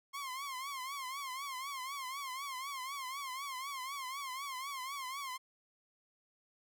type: tone with vibrato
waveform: sawtooth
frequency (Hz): 1074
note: C6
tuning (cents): +45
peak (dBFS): -36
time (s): 0.13-5.38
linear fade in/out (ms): 20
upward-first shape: triangle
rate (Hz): 4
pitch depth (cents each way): 130
effects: none

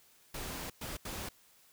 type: noise bursts at uneven times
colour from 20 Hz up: pink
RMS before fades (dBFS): -41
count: 3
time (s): 0.34-0.7 / 0.81-0.97 / 1.05-1.29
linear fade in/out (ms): 5
effects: white hiss -64 dBFS RMS until 1.72 s

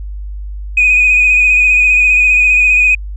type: tone with vibrato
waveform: sine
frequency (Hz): 2489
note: D#7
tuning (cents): 0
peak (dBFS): -5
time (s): 0.77-2.95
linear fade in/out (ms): 5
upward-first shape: sine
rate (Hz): 15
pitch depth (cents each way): 29
effects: tanh soft clip ceiling -2 dBFS + added 50 Hz sine -21 dBFS peak until 3.16 s

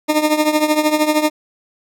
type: tone with tremolo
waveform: 20% pulse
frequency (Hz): 304.8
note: D#4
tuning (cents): -36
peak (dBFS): -5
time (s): 0.08-1.3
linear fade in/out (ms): 20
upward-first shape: triangle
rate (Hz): 13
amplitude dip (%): 80
effects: none

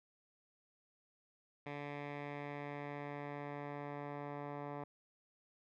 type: tone with low-pass filter sweep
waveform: 10% pulse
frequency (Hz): 144.6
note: D3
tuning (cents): -27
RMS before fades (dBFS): -45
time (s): 1.66-4.84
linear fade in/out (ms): 5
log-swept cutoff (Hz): 2400 to 1300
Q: 1.7
effects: none

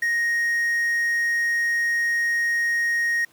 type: tone with quantisation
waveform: triangle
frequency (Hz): 1870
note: A#6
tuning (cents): +5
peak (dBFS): -18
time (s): 0.02-3.25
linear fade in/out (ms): 5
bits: 7
effects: pink hiss -57 dBFS RMS until 3.32 s + high-pass 150 Hz 12 dB/octave

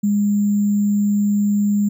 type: tone with sample-and-hold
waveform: sine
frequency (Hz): 204.9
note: G#3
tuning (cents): -23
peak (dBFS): -14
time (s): 0.03-1.89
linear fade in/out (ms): 10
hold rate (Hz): 7350
effects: none

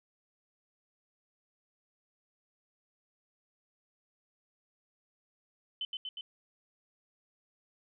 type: tone with echo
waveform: sine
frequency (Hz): 3047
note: G7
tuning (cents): -50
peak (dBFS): -33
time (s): 5.81-5.85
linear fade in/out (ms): 2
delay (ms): 120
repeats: 3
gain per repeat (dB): -2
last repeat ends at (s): 6.21
effects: none

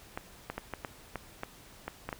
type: clicks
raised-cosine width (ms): 0.5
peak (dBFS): -20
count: 10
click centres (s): 0.175 / 0.5 / 0.58 / 0.737 / 0.848 / 1.157 / 1.434 / 1.88 / 2.09 / 2.128
effects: pink hiss -54 dBFS RMS until 2.19 s

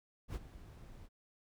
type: noise with ADSR envelope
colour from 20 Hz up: brown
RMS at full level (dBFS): -38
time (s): 0.28-1.09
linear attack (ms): 68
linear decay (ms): 37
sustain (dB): -15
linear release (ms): 43
effects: none

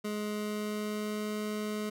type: tone with pitch glide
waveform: 25% pulse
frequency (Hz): 210 to 211.8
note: G#3 to G#3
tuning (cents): +19 to +34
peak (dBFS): -29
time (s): 0.04-1.9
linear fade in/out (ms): 10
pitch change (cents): +15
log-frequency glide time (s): 0.23-1.31
effects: none

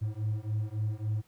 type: beating tone pair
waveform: triangle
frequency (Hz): 105.4 / 109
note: G#2 / A2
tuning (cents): +26 / -16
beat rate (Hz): 3.6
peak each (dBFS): -30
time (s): 0.01-1.22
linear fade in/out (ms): 20
effects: tanh soft clip ceiling -21 dBFS + pink hiss -67 dBFS RMS until 1.27 s

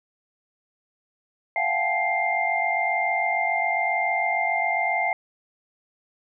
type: tone cluster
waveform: sine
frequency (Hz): 682 / 729 / 777 / 858 / 2103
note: F5 / F#5 / G5 / A5 / C7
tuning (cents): -41 / -26 / -16 / -44 / +8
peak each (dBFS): -28 / -29 / -30 / -30 / -24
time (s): 1.56-5.13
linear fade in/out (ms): 2
effects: none

